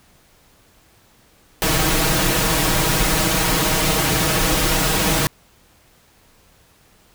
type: noise with comb filter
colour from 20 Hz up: pink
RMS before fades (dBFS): -18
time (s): 1.62-5.27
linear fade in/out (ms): 0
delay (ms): 6.3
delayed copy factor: +1
effects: pink hiss -54 dBFS RMS until 7.14 s